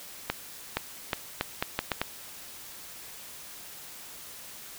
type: accelerating click train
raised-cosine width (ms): 0.3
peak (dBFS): -10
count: 8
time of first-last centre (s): 0.3-2.016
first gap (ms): 470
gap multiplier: 0.77
effects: white hiss -45 dBFS RMS until 4.78 s